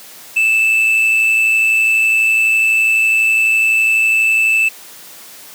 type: tone with amplitude modulation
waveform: triangle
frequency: 2637 Hz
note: E7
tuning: in tune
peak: -7 dBFS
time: 0.36-4.69 s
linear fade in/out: 10 ms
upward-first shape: sine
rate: 112 Hz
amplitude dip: 35%
effects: white hiss -37 dBFS RMS until 5.54 s + high-pass 150 Hz 12 dB/octave

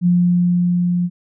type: tone with level ramp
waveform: sine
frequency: 176.5 Hz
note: F3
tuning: 19 cents sharp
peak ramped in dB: -10 to -15 dBFS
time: 0.01-1.1 s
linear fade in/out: 50 ms
effects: none

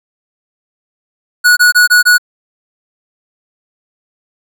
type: tone bursts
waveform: square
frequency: 1463 Hz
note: F#6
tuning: 20 cents flat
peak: -5 dBFS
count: 5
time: 1.44-2.182 s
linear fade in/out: 20 ms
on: 130 ms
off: 23 ms
effects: none

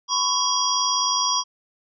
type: tone cluster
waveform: sine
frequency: 1010 / 1109 / 3263 / 4862 / 5660 Hz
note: B5 / C#6 / G#7 / D#8 / F8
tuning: +39 / 0 / -31 / -41 / +22 cents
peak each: -25 / -27 / -27 / -26 / -24 dBFS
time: 0.08-1.44 s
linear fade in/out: 50 ms
effects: none

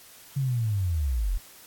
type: linear sweep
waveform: sine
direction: down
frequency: 140.9 to 37.94 Hz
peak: -23 dBFS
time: 0.36-1.38 s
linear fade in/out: 10 ms
effects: white hiss -50 dBFS RMS until 1.66 s + AAC 64 kbps

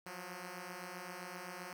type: beating tone pair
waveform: 5% pulse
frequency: 174.61 / 182.31 Hz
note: F3 / F#3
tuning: 0 / -25 cents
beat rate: 7.7 Hz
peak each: -38 / -35 dBFS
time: 0.06-1.73 s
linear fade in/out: 2 ms
effects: none

